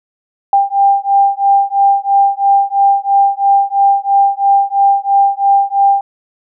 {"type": "beating tone pair", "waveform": "sine", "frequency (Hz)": [793, 796], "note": ["G5", "G5"], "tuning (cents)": [20, 26], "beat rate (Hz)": 3, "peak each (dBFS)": -11, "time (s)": [0.53, 6.01], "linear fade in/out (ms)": 2, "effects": []}